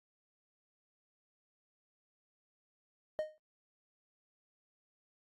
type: tone with exponential decay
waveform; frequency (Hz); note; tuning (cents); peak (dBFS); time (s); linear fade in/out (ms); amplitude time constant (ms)
triangle; 618; D#5; -12; -27; 3.19-3.38; 0; 40
effects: AAC 32 kbps